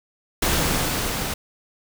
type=noise with level ramp; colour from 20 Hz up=pink; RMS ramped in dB=-20 to -27 dBFS; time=0.42-1.34 s; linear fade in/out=5 ms; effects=none